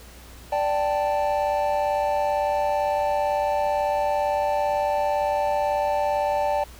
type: chord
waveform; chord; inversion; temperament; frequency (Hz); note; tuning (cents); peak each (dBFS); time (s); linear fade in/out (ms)
triangle; D suspended fourth; none; just; 587.3 / 783.1 / 881; D5 / G5 / A5; 0 / -2 / +2; -22 / -24 / -24; 0.52-6.64; 5
effects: added 60 Hz sine -44 dBFS peak until 6.79 s + pink hiss -47 dBFS RMS until 6.79 s